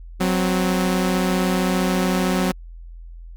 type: tone pair together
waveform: sawtooth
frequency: 184.4 / 259.8 Hz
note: F#3 / C4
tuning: -6 / -12 cents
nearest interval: tritone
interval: 594 cents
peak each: -15 / -20 dBFS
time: 0.2-2.52 s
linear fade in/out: 10 ms
effects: added 42 Hz sine -35 dBFS peak until 3.36 s + Opus 48 kbps